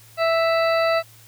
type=harmonic tone; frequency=659.3 Hz; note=E5; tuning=in tune; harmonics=1 / 2 / 3 / 4 / 6 / 7; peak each=-18 / -24 / -28 / -30 / -34 / -35 dBFS; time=0.17-1.03 s; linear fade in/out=50 ms; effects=added 112 Hz sine -50 dBFS peak until 1.27 s + white hiss -50 dBFS RMS until 1.27 s